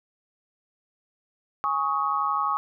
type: chord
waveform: sine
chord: Ab suspended fourth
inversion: none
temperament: equal with one note detuned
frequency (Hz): 830.6 / 1108.7 / 1260.4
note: Ab5 / Db6 / Eb6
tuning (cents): 0 / 0 / +22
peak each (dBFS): -30 / -25 / -27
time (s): 1.64-2.57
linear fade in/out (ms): 0
effects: none